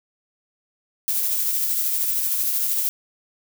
violet noise with tremolo, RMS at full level -21 dBFS, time 1.08-2.89 s, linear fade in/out 0 ms, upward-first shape triangle, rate 13 Hz, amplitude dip 35%, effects none

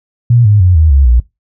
sine tone with pitch steps, 119.6 / 104.12 / 90.64 / 78.91 / 68.69 / 59.8 Hz, A#2 / G#2 / F#2 / D#2 / C#2 / A#1, +45 / +5 / -35 / +25 / -15 / +45 cents, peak -4 dBFS, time 0.3-1.2 s, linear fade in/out 5 ms, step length 150 ms, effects noise-tail reverb RT60 0.2 s tail -20 dB re dry

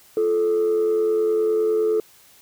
sine tone pair together, 345.5 / 435.3 Hz, F4 / A4, -19 / -19 cents, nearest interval major third, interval 400 cents, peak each -24 / -16 dBFS, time 0.17-2 s, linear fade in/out 2 ms, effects tanh soft clip ceiling -14 dBFS + white hiss -52 dBFS RMS until 2.41 s

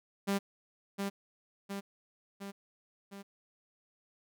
sawtooth tone with echo, 198.4 Hz, G3, 21 cents sharp, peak -25 dBFS, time 0.27-0.39 s, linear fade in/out 20 ms, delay 710 ms, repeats 4, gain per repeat -4 dB, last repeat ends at 3.23 s, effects none

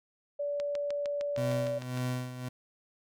sine tone, 577 Hz, D5, 31 cents flat, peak -30 dBFS, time 0.39-1.79 s, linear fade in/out 10 ms
click train, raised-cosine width 0.2 ms, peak -24 dBFS, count 10, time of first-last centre 0.6-1.974 s, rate 6.55 Hz
30% pulse tone with tremolo, 126 Hz, B2, 35 cents sharp, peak -27 dBFS, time 1.37-2.49 s, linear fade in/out 10 ms, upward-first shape sine, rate 1.8 Hz, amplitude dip 70%
effects none

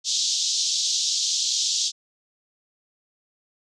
white band-pass noise, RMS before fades -24 dBFS, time 0.04-1.92 s, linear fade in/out 50 ms, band 3400 to 6800 Hz, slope 48 dB/octave, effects none

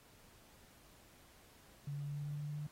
sine tone with pitch steps, 142.8 / 143.63 / 144.46 / 145.3 / 146.14 / 146.98 / 147.84 / 148.69 Hz, D3 / D3 / D3 / D3 / D3 / D3 / D3 / D3, -48 / -38 / -28 / -18 / -8 / +2 / +12 / +22 cents, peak -39 dBFS, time 1.87-2.67 s, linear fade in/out 5 ms, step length 100 ms, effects pink hiss -64 dBFS RMS until 2.71 s + AAC 48 kbps

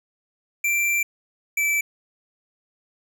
square tone pair in turn, 2353 / 2318 Hz, D7 / D7, +3 / -23 cents, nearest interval unison, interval 26 cents, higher first, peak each -20 dBFS, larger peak neither, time 0.64-1.03 / 1.57-1.81 s, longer first, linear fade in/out 5 ms, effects none

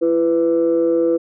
sine tone pair together, 336.3 / 497.8 Hz, E4 / B4, +35 / +14 cents, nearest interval perfect fifth, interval 679 cents, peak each -15 dBFS, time 0.01-1.18 s, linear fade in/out 20 ms, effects tanh soft clip ceiling -8 dBFS

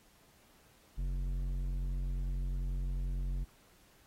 square tone with low-pass filter, 45.57 Hz, F#1, 26 cents flat, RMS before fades -35 dBFS, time 0.97-3.45 s, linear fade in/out 20 ms, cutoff 160 Hz, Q 0.75, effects pink hiss -65 dBFS RMS until 4.06 s + AAC 48 kbps

